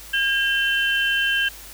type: tone cluster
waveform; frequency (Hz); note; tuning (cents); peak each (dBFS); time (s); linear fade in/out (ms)
sine; 1614 / 2709 / 3082; G#6 / E7 / G7; -50 / +47 / -30; -20 / -26 / -24; 0.13-1.49; 10
effects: added 50 Hz sine -45 dBFS peak until 1.73 s + white hiss -41 dBFS RMS until 1.73 s